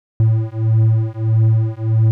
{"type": "beating tone pair", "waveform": "triangle", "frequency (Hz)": [110.3, 111.9], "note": ["A2", "A2"], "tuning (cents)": [5, 30], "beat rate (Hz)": 1.6, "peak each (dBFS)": -13, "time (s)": [0.2, 2.11], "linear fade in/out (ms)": 0, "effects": []}